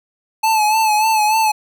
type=tone with vibrato; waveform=square; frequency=866 Hz; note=A5; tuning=28 cents flat; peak=-13 dBFS; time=0.43-1.52 s; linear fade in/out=10 ms; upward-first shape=sine; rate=3.4 Hz; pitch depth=49 cents each way; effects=none